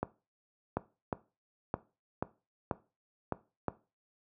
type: two click trains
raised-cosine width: 1 ms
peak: -16 / -17 dBFS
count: 4 / 4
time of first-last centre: 0.77-3.683 / 0.03-3.323 s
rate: 1.03 / 0.911 Hz
effects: noise-tail reverb RT60 0.3 s tail -17 dB re dry + high-pass 80 Hz 12 dB/octave